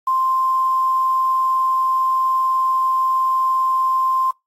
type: tone with quantisation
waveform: sine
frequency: 1046.5 Hz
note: C6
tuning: in tune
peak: -15 dBFS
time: 0.07-4.31 s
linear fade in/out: 5 ms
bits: 7
effects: noise-tail reverb RT60 0.2 s tail -25 dB re dry + AAC 48 kbps